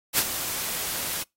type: noise with ADSR envelope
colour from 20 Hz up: white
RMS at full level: -19 dBFS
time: 0.13-1.23 s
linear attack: 52 ms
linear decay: 51 ms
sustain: -11 dB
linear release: 5 ms
effects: noise-tail reverb RT60 0.2 s tail -26 dB re dry + AAC 48 kbps